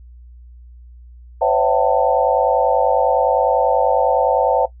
sine tone cluster, 512 / 562 / 663 / 762 / 892 Hz, C5 / C#5 / E5 / G5 / A5, -38 / +24 / +10 / -49 / +23 cents, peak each -19 dBFS, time 1.41-4.66 s, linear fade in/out 10 ms, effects noise-tail reverb RT60 0.1 s tail -17 dB re dry + added 60 Hz sine -38 dBFS peak until 4.8 s

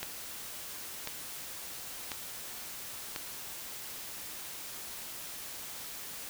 click train, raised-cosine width 0.2 ms, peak -18 dBFS, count 4, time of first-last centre 0.03-3.162 s, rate 0.958 Hz, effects white hiss -43 dBFS RMS until 6.29 s

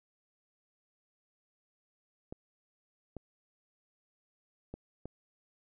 clicks, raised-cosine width 2 ms, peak -28 dBFS, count 4, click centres 2.325 / 3.167 / 4.74 / 5.056 s, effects none

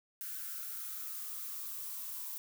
violet noise with high-pass filter sweep, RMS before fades -42 dBFS, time 0.21-2.38 s, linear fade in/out 0 ms, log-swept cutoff 1500 to 970 Hz, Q 8, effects none

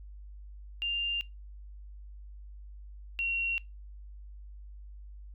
sine tone pair in turn, 2794 / 2741 Hz, F7 / F7, 0 / -33 cents, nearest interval unison, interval 33 cents, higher first, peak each -29 / -28 dBFS, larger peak second, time 0.82-1.21 / 3.19-3.58 s, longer neither, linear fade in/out 0 ms, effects noise-tail reverb RT60 0.2 s tail -21 dB re dry + added 50 Hz sine -44 dBFS peak until 5.34 s

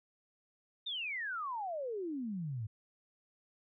sine exponential sweep, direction down, 3729 to 102.2 Hz, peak -36 dBFS, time 0.86-2.67 s, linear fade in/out 10 ms, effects none

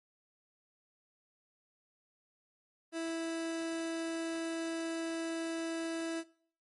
30% pulse tone, 328.9 Hz, E4, 4 cents flat, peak -32 dBFS, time 2.92-6.24 s, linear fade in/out 50 ms, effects noise-tail reverb RT60 0.5 s tail -20 dB re dry + MP3 48 kbps

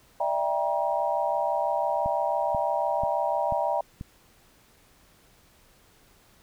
sine chord, E half-diminished seventh, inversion third, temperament just, 593.3 / 659.3 / 791.1 / 949.3 Hz, D5 / E5 / G5 / Bb5, +18 / 0 / +16 / +31 cents, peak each -29 dBFS, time 0.2-3.81 s, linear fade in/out 5 ms
click train, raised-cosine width 5 ms, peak -23 dBFS, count 5, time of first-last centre 2.06-4.011 s, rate 2.05 Hz
effects pink hiss -59 dBFS RMS until 6.42 s

